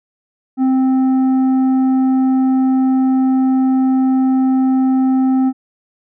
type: tone with tanh clipping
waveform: triangle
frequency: 261.6 Hz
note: C4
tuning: in tune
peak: -12 dBFS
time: 0.57-5.53 s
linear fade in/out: 50 ms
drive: 11 dB
effects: none